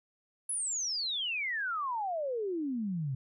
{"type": "exponential sweep", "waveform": "sine", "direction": "down", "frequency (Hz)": [10680, 126.4], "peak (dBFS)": -31, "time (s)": [0.49, 3.15], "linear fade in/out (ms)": 5, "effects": []}